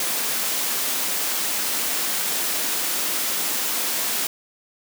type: high-pass noise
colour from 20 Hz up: white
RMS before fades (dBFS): -24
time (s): 0-4.27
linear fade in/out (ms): 2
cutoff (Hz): 180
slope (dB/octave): 24
effects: none